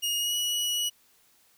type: tone with pitch glide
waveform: sawtooth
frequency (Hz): 2865 to 2924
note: F7 to F#7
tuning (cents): +44 to -21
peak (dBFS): -23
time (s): 0.02-0.9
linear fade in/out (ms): 20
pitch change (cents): +35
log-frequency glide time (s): 0.19-0.35
effects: white hiss -63 dBFS RMS until 1.57 s